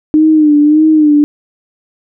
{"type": "tone with vibrato", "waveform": "sine", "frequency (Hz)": 303.8, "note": "D#4", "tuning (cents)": -41, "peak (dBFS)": -4, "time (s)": [0.14, 1.24], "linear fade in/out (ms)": 0, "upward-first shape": "sine", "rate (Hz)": 1.7, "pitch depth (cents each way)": 60, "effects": []}